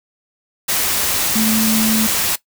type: tone in noise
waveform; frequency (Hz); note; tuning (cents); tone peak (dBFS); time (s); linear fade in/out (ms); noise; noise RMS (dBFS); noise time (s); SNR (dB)
sine; 220; A3; 0; -15; 1.35-2.07; 10; white; -18; 0.68-2.36; 0
effects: noise-tail reverb RT60 0.1 s tail -17 dB re dry